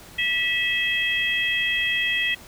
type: harmonic tone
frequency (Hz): 650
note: E5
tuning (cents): -24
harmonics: 3 / 4 / 5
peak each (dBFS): -24 / -25 / -26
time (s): 0.18-2.35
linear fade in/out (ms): 10
effects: pink hiss -45 dBFS RMS until 2.47 s